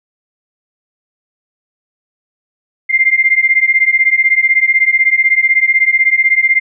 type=beating tone pair; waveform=sine; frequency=2093 / 2109 Hz; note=C7 / C7; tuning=0 / +13 cents; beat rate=16 Hz; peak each=-11 dBFS; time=2.89-6.6 s; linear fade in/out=20 ms; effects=none